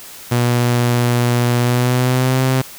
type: tone with pitch glide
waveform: sawtooth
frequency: 121 to 130.44 Hz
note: B2 to C3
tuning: -35 to -5 cents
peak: -9 dBFS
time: 0.31-2.62 s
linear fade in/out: 10 ms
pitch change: +130 cents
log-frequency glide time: 1.58-2.41 s
effects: white hiss -36 dBFS RMS until 2.78 s